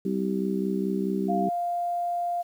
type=harmonic tone; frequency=64.7 Hz; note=C2; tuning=19 cents flat; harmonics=3 / 4 / 5 / 6; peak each=-27 / -33 / -32 / -30 dBFS; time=0.05-1.49 s; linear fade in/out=5 ms
type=tone; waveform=sine; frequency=698.5 Hz; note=F5; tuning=in tune; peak=-25 dBFS; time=1.28-2.43 s; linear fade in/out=20 ms
effects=9-bit